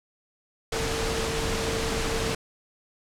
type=tone in noise; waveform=sine; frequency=451.3 Hz; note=A4; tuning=44 cents sharp; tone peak=-31 dBFS; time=0.72-2.35 s; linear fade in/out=5 ms; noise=pink; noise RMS=-28 dBFS; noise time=0.72-2.35 s; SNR=-6 dB; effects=low-pass 8000 Hz 12 dB/octave